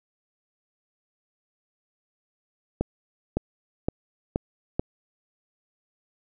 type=accelerating click train; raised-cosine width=2 ms; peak=-10 dBFS; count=5; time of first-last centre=2.81-4.795 s; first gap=560 ms; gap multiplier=0.92; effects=none